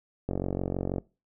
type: click train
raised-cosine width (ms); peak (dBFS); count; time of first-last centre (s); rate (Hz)
2; -16; 33; 0.29-0.983; 46.2
effects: noise-tail reverb RT60 0.3 s tail -22 dB re dry